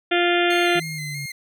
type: harmonic tone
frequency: 349.2 Hz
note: F4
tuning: in tune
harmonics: 1 / 2 / 4 / 5 / 6 / 7 / 8 / 9 / 10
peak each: -20 / -23 / -26 / -27 / -28 / -28 / -29 / -30 / -30 dBFS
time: 0.11-0.8 s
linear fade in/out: 10 ms
type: tone with vibrato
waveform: sawtooth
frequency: 2093 Hz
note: C7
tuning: in tune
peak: -27 dBFS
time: 0.5-1.32 s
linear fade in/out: 5 ms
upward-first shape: square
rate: 3.1 Hz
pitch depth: 30 cents each way
type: exponential sweep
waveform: sine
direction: down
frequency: 164.81 to 139.5 Hz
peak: -30 dBFS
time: 0.75-1.26 s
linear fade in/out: 5 ms
effects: none